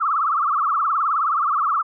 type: tone with vibrato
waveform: sine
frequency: 1227 Hz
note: D#6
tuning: 25 cents flat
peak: -17 dBFS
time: 0-1.83 s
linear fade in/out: 20 ms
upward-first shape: triangle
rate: 19 Hz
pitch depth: 210 cents each way
effects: none